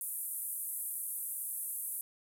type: band-pass noise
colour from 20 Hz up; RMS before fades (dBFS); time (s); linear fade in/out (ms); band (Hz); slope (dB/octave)
pink; -39; 0.01-2.01; 0; 9400 to 14000; 48
effects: none

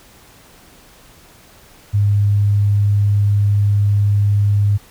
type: tone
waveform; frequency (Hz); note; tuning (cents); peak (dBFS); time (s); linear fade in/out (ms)
sine; 102.1; G#2; -29; -11; 1.93-4.78; 20
effects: pink hiss -46 dBFS RMS until 4.9 s

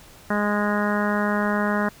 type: harmonic tone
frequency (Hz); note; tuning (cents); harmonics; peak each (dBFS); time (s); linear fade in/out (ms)
207.1; G#3; -5; 1 / 2 / 3 / 4 / 5 / 6 / 7 / 8 / 9; -23 / -30 / -28 / -32 / -30 / -32 / -30 / -32 / -33; 0.3-1.89; 5
effects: pink hiss -48 dBFS RMS until 2 s

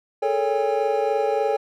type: tone cluster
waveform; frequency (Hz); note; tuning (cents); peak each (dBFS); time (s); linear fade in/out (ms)
triangle; 426.4 / 449.8 / 560 / 808; G#4 / A4 / C#5 / G#5; +46 / +38 / +18 / -48; -23; 0.22-1.57; 10
effects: none

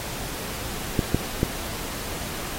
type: clicks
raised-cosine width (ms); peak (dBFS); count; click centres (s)
3; -6; 3; 0.992 / 1.146 / 1.431
effects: pink hiss -33 dBFS RMS until 2.58 s + AAC 48 kbps

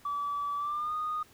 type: tone with pitch glide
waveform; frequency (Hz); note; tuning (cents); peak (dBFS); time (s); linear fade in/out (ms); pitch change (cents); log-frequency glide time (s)
sine; 1151 to 1233.6; D6 to D#6; -35 to -15; -29; 0.05-1.23; 5; +120; 0.57-0.94
effects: tanh soft clip ceiling -26 dBFS + pink hiss -59 dBFS RMS until 1.33 s

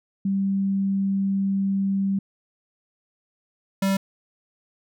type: tone pair in turn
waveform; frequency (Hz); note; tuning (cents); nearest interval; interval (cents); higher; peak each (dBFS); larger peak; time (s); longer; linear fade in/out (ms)
sine / square; 195.5 / 194.37; G3 / G3; -4 / -14; unison; 10; first; -20; neither; 0.25-2.19 / 3.82-3.97; first; 5
effects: none

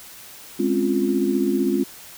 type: chord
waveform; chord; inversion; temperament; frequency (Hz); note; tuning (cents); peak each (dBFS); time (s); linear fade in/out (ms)
sine; Db major seventh; second; equal; 207.7 / 261.6 / 277.2 / 349.2; Ab3 / C4 / Db4 / F4; 0 / 0 / 0 / 0; -24 / -24 / -24 / -22; 0.59-1.84; 10
effects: white hiss -42 dBFS RMS until 2.17 s

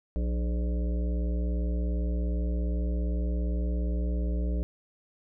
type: harmonic tone with a mistuned harmonic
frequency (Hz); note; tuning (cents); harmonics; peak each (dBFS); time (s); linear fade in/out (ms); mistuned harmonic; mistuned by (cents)
59.9; A#1; +48; 1 / 3 / 5 / 7 / 9 / 10; -26 / -36 / -40 / -43 / -45 / -46; 0.16-4.63; 0; 9; -57
effects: none

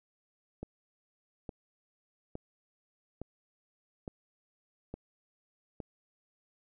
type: click train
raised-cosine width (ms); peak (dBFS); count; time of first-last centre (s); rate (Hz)
2; -26; 7; 0.63-5.802; 1.16
effects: none

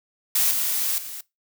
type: noise with level steps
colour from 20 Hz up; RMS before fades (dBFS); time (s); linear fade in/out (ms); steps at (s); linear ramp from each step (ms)
blue; -20 / -24 / -35; 0.35-1.21; 5; 0.51 / 0.98; 2
effects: noise-tail reverb RT60 0.2 s tail -21 dB re dry

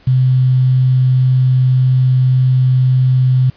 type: tone with quantisation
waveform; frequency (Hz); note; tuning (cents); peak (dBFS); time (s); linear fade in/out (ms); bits
sine; 128.7; C3; -28; -8; 0.07-3.5; 5; 6
effects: pink hiss -48 dBFS RMS until 3.56 s + resampled to 11025 Hz

